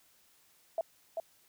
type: tone with echo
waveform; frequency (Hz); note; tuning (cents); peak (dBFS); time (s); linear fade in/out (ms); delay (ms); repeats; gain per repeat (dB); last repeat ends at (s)
sine; 659.3; E5; 0; -28; 0.78-0.81; 2; 390; 1; -4; 1.2
effects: white hiss -66 dBFS RMS until 1.48 s